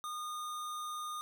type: tone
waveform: square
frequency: 1223 Hz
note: D#6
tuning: 30 cents flat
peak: -39 dBFS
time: 0.04-1.21 s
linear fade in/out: 0 ms
effects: none